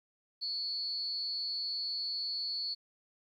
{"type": "tone with amplitude modulation", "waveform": "sine", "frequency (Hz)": 4414, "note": "C#8", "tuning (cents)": -8, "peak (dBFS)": -30, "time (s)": [0.41, 2.75], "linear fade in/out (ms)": 20, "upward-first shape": "sine", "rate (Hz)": 252, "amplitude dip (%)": 75, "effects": ["12-bit"]}